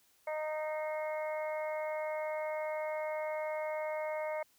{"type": "harmonic tone", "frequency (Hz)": 308.6, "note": "D#4", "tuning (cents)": -14, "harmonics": [2, 3, 4, 5, 6, 7], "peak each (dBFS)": [-35, -42, -49, -54, -52, -45], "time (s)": [0.27, 4.43], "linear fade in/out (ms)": 5, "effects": ["white hiss -69 dBFS RMS until 4.58 s"]}